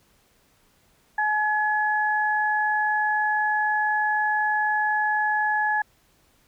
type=tone pair together; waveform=sine; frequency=849.9 / 1696 Hz; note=G#5 / G#6; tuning=+40 / +36 cents; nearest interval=octave; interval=1196 cents; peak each=-23 dBFS; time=1.18-5.82 s; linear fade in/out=5 ms; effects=pink hiss -62 dBFS RMS until 6.47 s